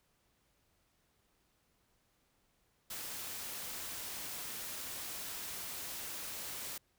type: noise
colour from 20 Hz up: white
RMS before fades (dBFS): -43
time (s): 2.9-6.78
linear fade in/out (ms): 5
effects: pink hiss -75 dBFS RMS until 6.98 s